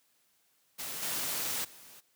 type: noise with level steps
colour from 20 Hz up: white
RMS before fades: -39 / -34 / -53 dBFS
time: 0.78-2.01 s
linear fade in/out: 20 ms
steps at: 1.02 / 1.64 s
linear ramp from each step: 10 ms
effects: white hiss -71 dBFS RMS until 2.15 s + high-pass 100 Hz 12 dB/octave